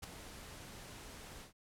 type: noise with ADSR envelope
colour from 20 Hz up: pink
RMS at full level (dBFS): -41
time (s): 0.02-1.53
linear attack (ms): 20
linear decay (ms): 5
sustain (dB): -10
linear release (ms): 120
effects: low-pass 12000 Hz 12 dB/octave